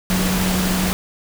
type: tone in noise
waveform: sine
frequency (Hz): 185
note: F#3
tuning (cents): 0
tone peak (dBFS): -19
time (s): 0.1-0.93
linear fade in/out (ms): 0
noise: pink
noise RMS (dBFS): -22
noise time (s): 0.1-0.93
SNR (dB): 0
effects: none